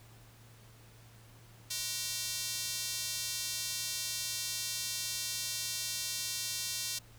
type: tone with high-pass filter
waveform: square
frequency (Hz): 210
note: G#3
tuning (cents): +19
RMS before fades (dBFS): -37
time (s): 1.7-6.99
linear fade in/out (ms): 10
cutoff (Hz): 4600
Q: 1.3
effects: added 114 Hz sine -56 dBFS peak until 7.18 s + pink hiss -60 dBFS RMS until 7.18 s